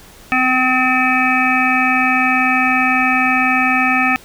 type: harmonic tone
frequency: 256 Hz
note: C4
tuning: 38 cents flat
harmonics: 1 / 3 / 5 / 7 / 9 / 10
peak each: -19 / -19 / -19 / -19 / -19 / -19 dBFS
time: 0.32-4.16 s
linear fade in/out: 0 ms
effects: pink hiss -42 dBFS RMS until 4.24 s